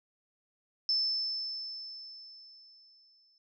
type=tone with exponential decay; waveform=sine; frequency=5274 Hz; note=E8; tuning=in tune; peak=-25 dBFS; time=0.89-3.38 s; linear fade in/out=1 ms; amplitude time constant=540 ms; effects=none